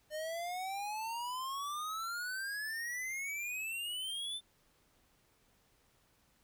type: exponential sweep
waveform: square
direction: up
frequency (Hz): 603 to 3581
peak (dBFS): -38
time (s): 0.1-4.41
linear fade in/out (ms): 50
effects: pink hiss -71 dBFS RMS until 6.43 s